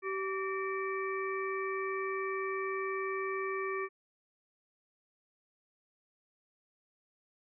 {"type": "harmonic tone with a mistuned harmonic", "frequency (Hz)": 385.5, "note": "G4", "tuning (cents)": -29, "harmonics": [1, 3, 5, 6], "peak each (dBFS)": [-35, -38, -42, -42], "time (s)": [0.02, 3.89], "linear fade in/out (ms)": 50, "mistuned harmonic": 5, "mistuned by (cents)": -100, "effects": []}